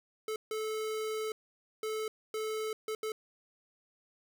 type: tone bursts at uneven times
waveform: square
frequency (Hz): 435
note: A4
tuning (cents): -20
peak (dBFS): -34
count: 6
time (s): 0.28-0.36 / 0.51-1.32 / 1.83-2.08 / 2.34-2.73 / 2.88-2.95 / 3.03-3.12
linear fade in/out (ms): 2
effects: none